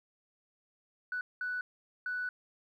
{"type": "tone bursts at uneven times", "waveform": "sine", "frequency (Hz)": 1485, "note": "F#6", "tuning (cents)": 6, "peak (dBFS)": -32, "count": 3, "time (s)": [[1.12, 1.21], [1.41, 1.61], [2.06, 2.29]], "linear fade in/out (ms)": 2, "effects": ["tanh soft clip ceiling -28 dBFS", "12-bit"]}